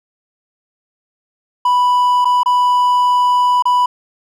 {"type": "tone with dropouts", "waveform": "triangle", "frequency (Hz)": 987.8, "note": "B5", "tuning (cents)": 0, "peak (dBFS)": -8, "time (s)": [1.65, 3.86], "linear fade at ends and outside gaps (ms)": 5, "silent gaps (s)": [[2.247, 2.253], [2.433, 2.459], [3.624, 3.654]], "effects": []}